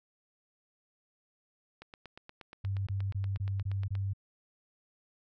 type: click train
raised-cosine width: 0.3 ms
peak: -31 dBFS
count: 19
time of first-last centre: 1.82-3.953 s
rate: 8.44 Hz
type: tone bursts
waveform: sine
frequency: 98 Hz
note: G2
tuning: in tune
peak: -30 dBFS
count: 6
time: 2.64-4.135 s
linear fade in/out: 10 ms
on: 230 ms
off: 23 ms
effects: none